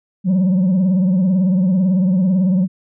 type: tone with vibrato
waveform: sine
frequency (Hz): 185.5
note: F#3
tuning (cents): +5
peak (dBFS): -9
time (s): 0.24-2.68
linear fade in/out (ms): 50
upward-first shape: triangle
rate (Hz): 18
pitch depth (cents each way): 120
effects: tanh soft clip ceiling -11 dBFS